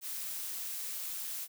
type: noise with amplitude modulation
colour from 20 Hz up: blue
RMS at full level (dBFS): -38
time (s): 0.01-1.48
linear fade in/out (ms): 50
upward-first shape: sine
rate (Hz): 183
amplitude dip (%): 25
effects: none